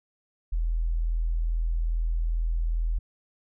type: tone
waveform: sine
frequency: 41.2 Hz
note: E1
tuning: in tune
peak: -23 dBFS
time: 0.52-2.99 s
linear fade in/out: 10 ms
effects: none